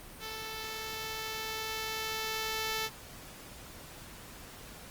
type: tone with level ramp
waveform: 5% pulse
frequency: 440 Hz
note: A4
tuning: in tune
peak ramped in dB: -28 to -20 dBFS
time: 0.19-2.9 s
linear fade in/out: 50 ms
effects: pink hiss -49 dBFS RMS until 4.9 s + Opus 32 kbps